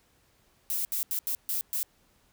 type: noise bursts at uneven times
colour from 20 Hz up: violet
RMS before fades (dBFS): -30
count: 6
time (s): 0.7-0.85 / 0.92-1.03 / 1.11-1.19 / 1.27-1.35 / 1.49-1.61 / 1.73-1.83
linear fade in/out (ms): 0
effects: pink hiss -66 dBFS RMS until 2.32 s